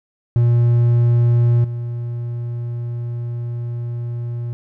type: tone with level steps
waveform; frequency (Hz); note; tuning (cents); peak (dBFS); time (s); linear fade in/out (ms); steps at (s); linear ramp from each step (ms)
triangle; 119.1; A#2; +38; -9 / -20; 0.36-4.53; 0; 1.64; 5
effects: none